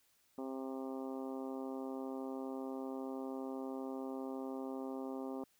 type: harmonic tone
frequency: 132.6 Hz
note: C3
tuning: 23 cents sharp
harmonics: 2 / 3 / 4 / 5 / 6 / 7 / 8 / 9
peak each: -42 / -46 / -48 / -53 / -52 / -56 / -58 / -58 dBFS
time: 0.38-5.44 s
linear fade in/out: 2 ms
effects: white hiss -73 dBFS RMS until 5.59 s